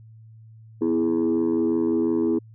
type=chord; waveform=sine; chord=E major; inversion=second; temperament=equal; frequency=246.9 / 329.6 / 415.3 Hz; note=B3 / E4 / G#4; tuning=0 / 0 / 0 cents; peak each=-23 / -20 / -24 dBFS; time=0.81-2.39 s; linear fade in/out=10 ms; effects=tanh soft clip ceiling -15 dBFS + added 111 Hz sine -44 dBFS peak until 2.54 s